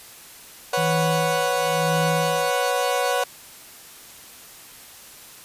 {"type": "chord", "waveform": "30% pulse", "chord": "B suspended second", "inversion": "none", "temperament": "equal", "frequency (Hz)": [493.9, 554.4, 740], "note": ["B4", "C#5", "F#5"], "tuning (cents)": [0, 0, 0], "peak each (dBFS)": -22, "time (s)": [0.73, 3.24], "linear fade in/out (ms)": 5}
{"type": "tone with tremolo", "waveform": "sine", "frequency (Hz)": 162.3, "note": "E3", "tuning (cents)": -27, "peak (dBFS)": -22, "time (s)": [0.77, 2.51], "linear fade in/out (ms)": 10, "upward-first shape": "sine", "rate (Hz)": 1, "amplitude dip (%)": 95}
{"effects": ["white hiss -44 dBFS RMS until 5.44 s", "resampled to 32000 Hz"]}